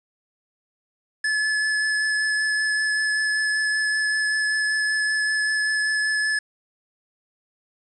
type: tone with vibrato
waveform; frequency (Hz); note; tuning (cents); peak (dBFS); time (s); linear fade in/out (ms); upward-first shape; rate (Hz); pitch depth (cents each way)
square; 1720; A6; -40; -21; 1.24-6.39; 5; triangle; 5.2; 12
effects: resampled to 24000 Hz + 8-bit